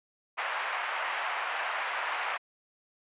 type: band-pass noise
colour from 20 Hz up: pink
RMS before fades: -33 dBFS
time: 0.37-2.38 s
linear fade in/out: 20 ms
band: 760 to 2600 Hz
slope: 24 dB/octave
effects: resampled to 8000 Hz